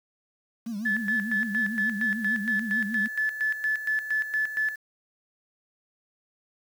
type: tone with vibrato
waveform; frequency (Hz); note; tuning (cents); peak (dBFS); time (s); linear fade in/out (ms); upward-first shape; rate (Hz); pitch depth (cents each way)
sine; 216; A3; -32; -29; 0.66-3.08; 10; triangle; 6.7; 180
type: tone with tremolo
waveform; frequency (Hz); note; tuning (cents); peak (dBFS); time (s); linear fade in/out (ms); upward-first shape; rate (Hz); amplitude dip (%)
sine; 1733; A6; -27; -22; 0.85-4.76; 10; square; 4.3; 70
effects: tanh soft clip ceiling -15 dBFS + 8-bit